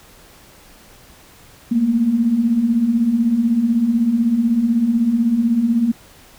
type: beating tone pair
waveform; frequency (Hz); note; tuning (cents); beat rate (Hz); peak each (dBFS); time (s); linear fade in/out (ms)
sine; 219 / 235; A3 / A#3; -8 / +14; 16; -21 / -14; 1.71-5.92; 10
effects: pink hiss -46 dBFS RMS until 6.38 s